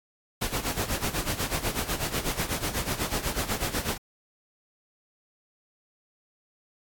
pink noise with tremolo, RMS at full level -27 dBFS, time 0.41-3.98 s, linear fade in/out 10 ms, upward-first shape sine, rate 8.1 Hz, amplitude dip 75%, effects AAC 64 kbps

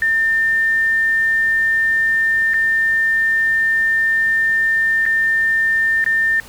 sine tone with dropouts, 1800 Hz, A6, 39 cents sharp, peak -13 dBFS, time 0.02-6.4 s, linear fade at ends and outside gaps 1 ms, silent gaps 2.536-2.541 / 5.055-5.062 / 6.042-6.062 s, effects pink hiss -40 dBFS RMS until 6.48 s

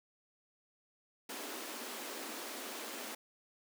pink high-pass noise, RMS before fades -44 dBFS, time 1.29-3.15 s, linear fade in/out 5 ms, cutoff 220 Hz, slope 96 dB/octave, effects none

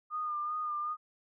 sine tone with vibrato, 1215 Hz, D#6, 42 cents flat, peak -32 dBFS, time 0.1-0.97 s, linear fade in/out 50 ms, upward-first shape sine, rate 2.6 Hz, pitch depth 33 cents each way, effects none

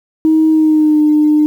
sine tone with pitch glide, 315.8 to 302.1 Hz, D#4 to D4, +26 to +49 cents, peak -6 dBFS, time 0.25-1.46 s, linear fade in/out 0 ms, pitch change -77 cents, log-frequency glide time 0.5-1.01 s, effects tanh soft clip ceiling -2 dBFS + 7-bit

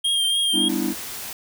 square tone with vibrato, 3212 Hz, G7, 41 cents sharp, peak -19 dBFS, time 0.04-0.69 s, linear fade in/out 10 ms, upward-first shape triangle, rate 3.5 Hz, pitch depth 34 cents each way
triangle chord, E minor seventh, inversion first, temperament just, 197.78 / 247.2 / 296.7 / 329.6 Hz, G3 / B3 / D4 / E4, +16 / +2 / +18 / 0 cents, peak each -26 / -25 / -25 / -24 dBFS, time 0.52-0.95 s, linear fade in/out 50 ms
white noise, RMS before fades -33 dBFS, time 0.69-1.33 s, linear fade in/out 2 ms
effects none

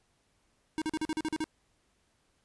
square tone bursts, 313.6 Hz, D#4, 14 cents sharp, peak -30 dBFS, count 9, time 0.78-1.441 s, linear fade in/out 0 ms, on 37 ms, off 41 ms, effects pink hiss -72 dBFS RMS until 2.44 s + resampled to 24000 Hz

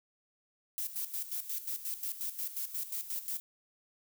violet noise with tremolo, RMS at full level -36 dBFS, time 0.78-3.4 s, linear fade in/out 0 ms, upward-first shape square, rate 5.6 Hz, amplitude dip 70%, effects none

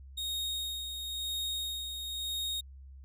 40% pulse tone with tremolo, 3729 Hz, A#7, in tune, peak -31 dBFS, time 0.17-2.61 s, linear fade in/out 10 ms, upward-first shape sine, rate 0.98 Hz, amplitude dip 45%, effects added 67 Hz sine -47 dBFS peak until 3.04 s

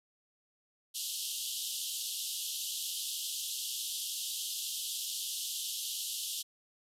pink band-pass noise, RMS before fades -38 dBFS, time 0.94-6.43 s, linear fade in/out 20 ms, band 2900 to 14000 Hz, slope 96 dB/octave, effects none

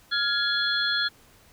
sine tone cluster, 1403 / 1674 / 3375 / 4193 Hz, F6 / G#6 / G#7 / C8, +8 / +13 / +27 / +3 cents, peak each -28 dBFS, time 0.11-1.09 s, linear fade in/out 20 ms, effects pink hiss -56 dBFS RMS until 1.52 s

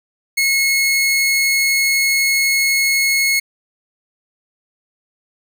sawtooth tone, 2176 Hz, C#7, 33 cents flat, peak -10 dBFS, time 0.37-3.4 s, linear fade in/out 10 ms, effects none

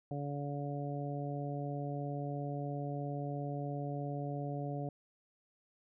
harmonic tone, 143 Hz, D3, 46 cents flat, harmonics 1 / 2 / 3 / 4 / 5, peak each -38 / -43 / -46 / -45 / -45 dBFS, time 0.11-4.89 s, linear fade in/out 2 ms, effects none

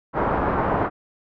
white low-pass noise, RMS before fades -22 dBFS, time 0.13-0.9 s, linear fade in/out 50 ms, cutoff 1200 Hz, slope 24 dB/octave, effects none

